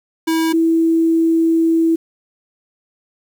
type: tone pair in turn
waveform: square / sine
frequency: 324.2 / 328 Hz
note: E4 / E4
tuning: -29 / -9 cents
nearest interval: unison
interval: 20 cents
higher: second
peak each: -15 / -11 dBFS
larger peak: second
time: 0.27-0.53 / 0.53-1.96 s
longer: second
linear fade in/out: 10 ms
effects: 7-bit